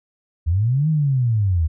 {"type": "linear two-way sweep", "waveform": "sine", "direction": "up then down", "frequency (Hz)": [75.1, 160, 75.1], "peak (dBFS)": -15, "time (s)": [0.46, 1.68], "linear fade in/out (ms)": 20, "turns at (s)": 0.89, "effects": []}